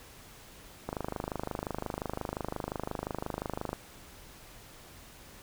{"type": "click train", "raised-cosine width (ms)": 1, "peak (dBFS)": -19, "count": 74, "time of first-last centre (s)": [0.89, 3.73], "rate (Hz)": 25.7, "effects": ["pink hiss -52 dBFS RMS until 5.42 s"]}